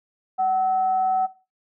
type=tone with frequency modulation; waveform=sine; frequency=753 Hz; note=F#5; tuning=30 cents sharp; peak=-18 dBFS; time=0.38-1.27 s; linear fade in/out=20 ms; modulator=545 Hz; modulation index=0.26; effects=noise-tail reverb RT60 0.3 s tail -17 dB re dry + high-pass 400 Hz 12 dB/octave